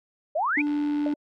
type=exponential sweep; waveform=sine; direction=up; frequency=569 to 2580 Hz; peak=-22 dBFS; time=0.35-0.62 s; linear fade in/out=10 ms
type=tone; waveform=triangle; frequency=293.7 Hz; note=D4; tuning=in tune; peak=-21 dBFS; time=0.57-1.14 s; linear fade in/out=5 ms
type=click train; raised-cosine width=0.3 ms; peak=-29 dBFS; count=39; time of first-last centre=0.67-1.126 s; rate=83.4 Hz
type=tone with exponential decay; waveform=sine; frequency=596 Hz; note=D5; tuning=25 cents sharp; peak=-25 dBFS; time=1.06-1.16 s; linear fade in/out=2 ms; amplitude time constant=20 ms
effects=none